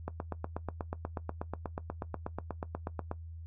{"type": "click train", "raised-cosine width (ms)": 1, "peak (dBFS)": -21, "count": 26, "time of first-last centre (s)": [0.08, 3.114], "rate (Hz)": 8.24, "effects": ["noise-tail reverb RT60 0.1 s tail -17 dB re dry", "added 82 Hz sine -42 dBFS peak until 3.46 s"]}